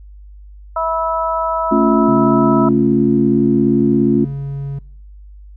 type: harmonic tone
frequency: 326 Hz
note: E4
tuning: 19 cents flat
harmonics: 2 / 3 / 4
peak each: -20 / -20 / -20 dBFS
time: 0.76-2.69 s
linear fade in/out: 5 ms
type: chord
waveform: sine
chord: A augmented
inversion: none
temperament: equal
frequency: 220 / 277.2 / 349.2 Hz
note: A3 / C#4 / E#4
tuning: 0 / 0 / 0 cents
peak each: -15 / -15 / -16 dBFS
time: 1.71-4.25 s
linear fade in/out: 10 ms
type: tone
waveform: triangle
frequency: 139.2 Hz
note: C#3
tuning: 8 cents sharp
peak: -19 dBFS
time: 2.08-4.79 s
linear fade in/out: 5 ms
effects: noise-tail reverb RT60 0.9 s tail -25 dB re dry + added 50 Hz sine -35 dBFS peak until 5.56 s